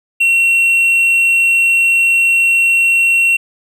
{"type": "tone", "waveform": "triangle", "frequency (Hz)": 2727, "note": "F7", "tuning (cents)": -42, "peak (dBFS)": -7, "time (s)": [0.2, 3.37], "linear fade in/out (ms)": 10, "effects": []}